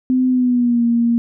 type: tone with pitch glide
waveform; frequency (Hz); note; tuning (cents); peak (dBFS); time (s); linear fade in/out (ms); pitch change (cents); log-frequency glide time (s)
sine; 255.8 to 234.6; C4 to A#3; -39 to +11; -12; 0.1-1.18; 0; -150; 0.28-0.84
effects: none